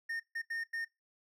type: tone bursts at uneven times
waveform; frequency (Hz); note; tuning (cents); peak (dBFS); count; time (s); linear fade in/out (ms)
triangle; 1831; A#6; -32; -33; 4; 0.09-0.2 / 0.35-0.42 / 0.5-0.64 / 0.73-0.85; 10
effects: noise-tail reverb RT60 0.2 s tail -20 dB re dry